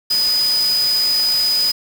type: tone in noise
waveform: sine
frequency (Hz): 4978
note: D#8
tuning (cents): 0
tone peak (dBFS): -14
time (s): 0.1-1.72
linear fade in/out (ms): 10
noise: white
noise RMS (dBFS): -27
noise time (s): 0.1-1.72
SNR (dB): +10
effects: none

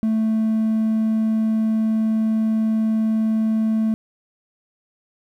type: tone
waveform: triangle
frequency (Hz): 220.2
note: A3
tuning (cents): +2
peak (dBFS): -14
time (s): 0.03-3.94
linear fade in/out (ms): 0
effects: tanh soft clip ceiling -10 dBFS + 9-bit

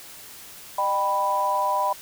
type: chord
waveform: sine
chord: Eb augmented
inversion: none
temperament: equal with one note detuned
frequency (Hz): 606.6 / 784 / 987.8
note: Eb5 / G5 / B5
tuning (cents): -44 / 0 / 0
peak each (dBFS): -28 / -27 / -22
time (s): 0.78-1.93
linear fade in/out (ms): 5
effects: white hiss -43 dBFS RMS until 2.01 s

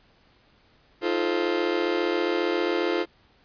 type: chord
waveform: 40% pulse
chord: F dominant seventh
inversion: third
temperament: just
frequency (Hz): 314.3 / 349.2 / 436.5 / 523.8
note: Eb4 / F4 / A4 / C5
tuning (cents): +18 / 0 / -14 / +2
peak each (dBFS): -30 / -25 / -28 / -30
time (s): 1.01-3.06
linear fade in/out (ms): 50
effects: pink hiss -60 dBFS RMS until 3.44 s + resampled to 11025 Hz

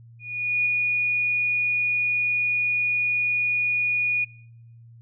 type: tone with ADSR envelope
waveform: sine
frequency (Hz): 2453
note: D#7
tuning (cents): -25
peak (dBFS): -18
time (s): 0.19-4.25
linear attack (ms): 470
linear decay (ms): 4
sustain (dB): -2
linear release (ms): 14
effects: noise-tail reverb RT60 0.8 s tail -25 dB re dry + added 116 Hz sine -45 dBFS peak until 5.01 s

